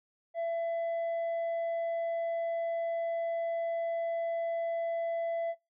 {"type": "tone with tanh clipping", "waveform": "sine", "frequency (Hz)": 670, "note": "E5", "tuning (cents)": 28, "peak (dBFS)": -31, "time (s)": [0.34, 5.55], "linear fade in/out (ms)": 50, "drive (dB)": 3, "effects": ["noise-tail reverb RT60 0.2 s tail -19 dB re dry"]}